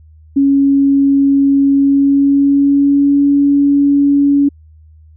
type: tone with pitch glide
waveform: sine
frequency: 277.2 to 283 Hz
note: C#4 to C#4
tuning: 0 to +36 cents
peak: -7 dBFS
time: 0.36-4.49 s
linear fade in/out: 10 ms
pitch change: +36 cents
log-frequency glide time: 1.74-3.23 s
effects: added 78 Hz sine -39 dBFS peak until 5.16 s